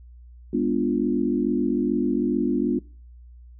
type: chord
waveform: sine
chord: G# diminished seventh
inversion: none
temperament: equal with one note detuned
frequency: 204.4 / 246.9 / 293.7 / 349.2 Hz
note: G#3 / B3 / D4 / F4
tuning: -27 / 0 / 0 / 0 cents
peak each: -28 / -24 / -25 / -26 dBFS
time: 0.53-2.79 s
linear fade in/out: 5 ms
effects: noise-tail reverb RT60 0.4 s tail -23 dB re dry + added 60 Hz sine -43 dBFS peak until 3.59 s